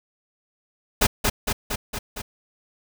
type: noise with echo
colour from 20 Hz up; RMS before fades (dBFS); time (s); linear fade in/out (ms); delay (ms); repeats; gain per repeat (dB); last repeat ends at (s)
pink; -17; 1.01-1.07; 10; 230; 5; -3; 2.22
effects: none